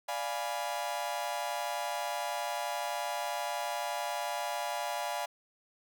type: chord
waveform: 40% pulse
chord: D diminished seventh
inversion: none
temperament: equal with one note detuned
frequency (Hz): 587.3 / 698.5 / 830.6 / 984.3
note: D5 / F5 / Ab5 / Cb6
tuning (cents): 0 / 0 / 0 / -6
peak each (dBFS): -39 / -37 / -37 / -39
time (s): 0.08-5.26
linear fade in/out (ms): 10
effects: none